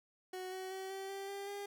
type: tone with pitch steps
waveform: 30% pulse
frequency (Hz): 370.2 / 375.6 / 381 / 386.6 / 392.2 / 397.9 / 403.7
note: F#4 / F#4 / G4 / G4 / G4 / G4 / G#4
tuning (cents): +1 / +26 / -49 / -24 / +1 / +26 / -49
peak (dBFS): -39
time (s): 0.33-1.66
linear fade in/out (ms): 5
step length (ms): 190
effects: none